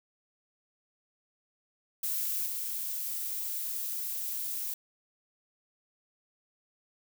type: noise with level steps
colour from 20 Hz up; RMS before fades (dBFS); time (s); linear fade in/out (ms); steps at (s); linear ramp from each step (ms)
violet; -32 / -35; 2.03-4.74; 5; 2.46; 2
effects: none